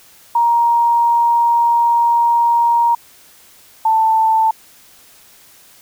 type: tone pair in turn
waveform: sine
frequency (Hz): 939 / 886.2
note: A#5 / A5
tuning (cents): +12 / +12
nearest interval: minor second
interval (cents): 100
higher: first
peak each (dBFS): -10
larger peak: neither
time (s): 0.35-2.95 / 3.85-4.51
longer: first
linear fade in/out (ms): 5
effects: white hiss -46 dBFS RMS until 5.81 s